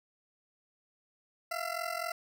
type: ring-modulated tone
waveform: 20% pulse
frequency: 678 Hz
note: E5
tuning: 49 cents sharp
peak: -26 dBFS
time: 1.51-2.12 s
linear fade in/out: 2 ms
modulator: 22 Hz
effects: none